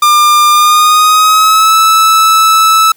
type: tone with pitch glide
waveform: 45% pulse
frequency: 1200 to 1308.6 Hz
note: D6 to E6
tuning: +37 to -13 cents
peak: -4 dBFS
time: 0.02-2.92 s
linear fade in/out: 5 ms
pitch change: +150 cents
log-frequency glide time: 0.51-1.76 s
effects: white hiss -49 dBFS RMS until 2.96 s + high-pass 60 Hz 12 dB/octave